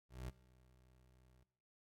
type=tone with ADSR envelope; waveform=25% pulse; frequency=63 Hz; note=B1; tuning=35 cents sharp; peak=-39 dBFS; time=0.09-1.44 s; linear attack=200 ms; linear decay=12 ms; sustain=-24 dB; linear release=12 ms; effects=noise-tail reverb RT60 0.7 s tail -19 dB re dry + AAC 64 kbps